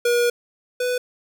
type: tone pair in turn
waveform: square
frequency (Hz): 480 / 496.4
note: B4 / B4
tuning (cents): -49 / +9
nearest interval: minor second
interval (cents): 58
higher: second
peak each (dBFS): -17 / -21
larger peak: first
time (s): 0.05-0.3 / 0.8-0.98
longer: first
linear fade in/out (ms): 5
effects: none